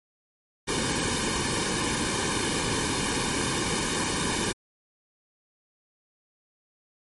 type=noise with comb filter; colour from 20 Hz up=pink; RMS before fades=-27 dBFS; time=0.67-4.53 s; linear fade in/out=20 ms; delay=1.5 ms; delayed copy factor=-0.8; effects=MP3 48 kbps